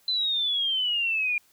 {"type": "exponential sweep", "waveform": "sine", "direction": "down", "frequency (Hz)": [4068, 2398], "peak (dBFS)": -23, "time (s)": [0.08, 1.38], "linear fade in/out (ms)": 2, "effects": ["white hiss -62 dBFS RMS until 1.52 s"]}